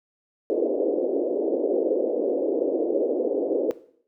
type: band-pass noise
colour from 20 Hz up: white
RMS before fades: -24 dBFS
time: 0.5-3.71 s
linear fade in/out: 0 ms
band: 290 to 550 Hz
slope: 48 dB/octave
effects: noise-tail reverb RT60 0.6 s tail -17 dB re dry